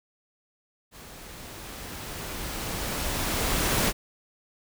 pink noise with level ramp, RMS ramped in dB -46 to -23 dBFS, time 0.91-3.93 s, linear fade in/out 50 ms, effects none

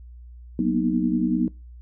sine chord, B major seventh, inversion second, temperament equal with one note detuned, 185 / 236.2 / 246.9 / 311.1 Hz, F#3 / A#3 / B3 / D#4, 0 / +23 / 0 / 0 cents, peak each -25 dBFS, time 0.59-1.48 s, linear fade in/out 2 ms, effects noise-tail reverb RT60 0.3 s tail -25 dB re dry + added 60 Hz sine -40 dBFS peak until 1.81 s

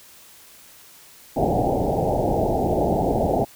white low-pass noise, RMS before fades -21 dBFS, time 1.36-3.45 s, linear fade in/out 10 ms, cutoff 830 Hz, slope 96 dB/octave, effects white hiss -48 dBFS RMS until 3.55 s

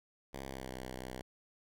5% pulse tone with pitch glide, 67.4 to 63.84 Hz, C#2 to C2, -48 to -42 cents, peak -31 dBFS, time 0.33-1.22 s, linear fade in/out 10 ms, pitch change -94 cents, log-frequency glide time 0.45-0.73 s, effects none

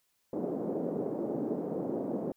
white band-pass noise, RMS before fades -34 dBFS, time 0.33-2.32 s, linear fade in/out 2 ms, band 180 to 510 Hz, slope 24 dB/octave, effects white hiss -75 dBFS RMS until 2.36 s

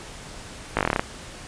slowing click train, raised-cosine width 0.5 ms, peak -5 dBFS, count 10, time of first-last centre 0.77-0.995 s, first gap 18 ms, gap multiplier 1.08, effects pink hiss -40 dBFS RMS until 1.47 s + resampled to 22050 Hz

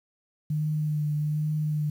sine tone with vibrato, 151.2 Hz, D#3, 49 cents flat, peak -24 dBFS, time 0.5-1.9 s, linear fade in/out 5 ms, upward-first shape sine, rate 1.2 Hz, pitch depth 22 cents each way, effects 9-bit

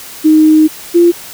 sine tone pair in turn, 311.1 / 344.6 Hz, D#4 / F4, 0 / -23 cents, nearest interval major second, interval 177 cents, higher second, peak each -3 dBFS, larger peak neither, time 0.24-0.68 / 0.94-1.12 s, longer first, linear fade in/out 20 ms, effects white hiss -30 dBFS RMS until 1.33 s

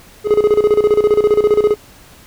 triangle tone with tremolo, 420 Hz, G#4, 19 cents sharp, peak -5 dBFS, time 0.24-1.76 s, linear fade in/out 50 ms, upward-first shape square, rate 15 Hz, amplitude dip 75%, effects pink hiss -43 dBFS RMS until 2.26 s

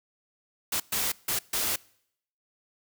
white noise bursts at uneven times, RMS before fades -28 dBFS, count 4, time 0.72-0.8 / 0.92-1.12 / 1.28-1.39 / 1.53-1.76 s, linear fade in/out 5 ms, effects noise-tail reverb RT60 0.7 s tail -24 dB re dry

